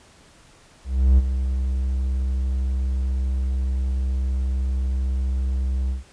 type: tone with ADSR envelope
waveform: triangle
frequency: 65.1 Hz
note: C2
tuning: 8 cents flat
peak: -8 dBFS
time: 0.84-6.04 s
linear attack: 340 ms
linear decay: 30 ms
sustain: -10 dB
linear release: 140 ms
effects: pink hiss -52 dBFS RMS until 6.12 s + resampled to 22050 Hz